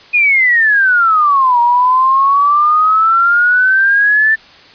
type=exponential two-way sweep; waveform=sine; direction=down then up; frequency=2489 to 945 to 1781 Hz; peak=-7 dBFS; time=0.13-4.36 s; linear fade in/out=20 ms; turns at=1.6 s; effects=white hiss -40 dBFS RMS until 4.74 s + resampled to 11025 Hz